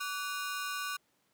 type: ring-modulated tone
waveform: sawtooth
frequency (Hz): 1318.5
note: E6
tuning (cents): 0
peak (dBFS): -28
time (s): 0-0.97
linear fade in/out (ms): 10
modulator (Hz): 168
effects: pink hiss -73 dBFS RMS until 1.33 s + high-pass 150 Hz 12 dB/octave